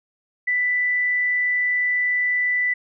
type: tone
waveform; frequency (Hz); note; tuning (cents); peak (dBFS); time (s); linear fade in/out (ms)
sine; 1983; B6; +7; -18; 0.47-2.74; 10
effects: none